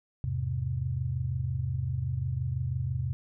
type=chord; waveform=sine; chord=E augmented; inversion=none; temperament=just; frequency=82.41 / 103.01 / 128.76 Hz; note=E2 / G#2 / B#2; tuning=0 / -14 / -27 cents; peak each=-34 / -35 / -30 dBFS; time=0.24-3.13 s; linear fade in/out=0 ms; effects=none